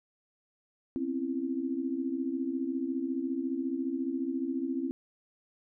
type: tone cluster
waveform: sine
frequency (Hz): 254.2 / 268.6 / 333.9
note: C4 / C4 / E4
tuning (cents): -50 / +46 / +22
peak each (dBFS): -37 / -32 / -35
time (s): 0.96-4.91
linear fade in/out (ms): 0
effects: none